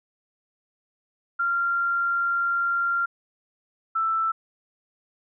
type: tone pair in turn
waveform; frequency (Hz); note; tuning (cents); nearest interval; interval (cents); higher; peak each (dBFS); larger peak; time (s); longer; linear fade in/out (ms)
sine; 1385 / 1326.2; F6 / E6; -15 / +10; minor second; 75; first; -21; neither; 1.39-3.06 / 3.95-4.32; first; 10
effects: none